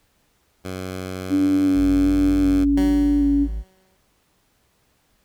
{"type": "tone with pitch glide", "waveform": "10% pulse", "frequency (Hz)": [93, 94.63], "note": ["F#2", "F#2"], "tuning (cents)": [9, 39], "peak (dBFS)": -20, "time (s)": [0.64, 2.65], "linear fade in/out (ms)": 20, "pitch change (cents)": 30, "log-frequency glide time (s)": [1.6, 1.79]}
{"type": "tone with vibrato", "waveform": "sine", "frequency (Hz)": 285.9, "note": "D4", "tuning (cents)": -46, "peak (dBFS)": -15, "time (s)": [1.29, 3.48], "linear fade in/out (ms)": 50, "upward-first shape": "square", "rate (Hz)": 1.3, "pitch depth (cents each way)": 16}
{"type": "tone", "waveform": "triangle", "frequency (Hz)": 53.6, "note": "A1", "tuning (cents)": -45, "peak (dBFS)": -22, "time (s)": [1.74, 3.64], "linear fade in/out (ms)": 50}
{"type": "tone with exponential decay", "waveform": "15% pulse", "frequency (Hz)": 188.2, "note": "F#3", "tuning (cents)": 30, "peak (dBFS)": -19, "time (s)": [2.77, 3.97], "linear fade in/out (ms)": 5, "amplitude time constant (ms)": 260}
{"effects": ["pink hiss -64 dBFS RMS until 5.24 s"]}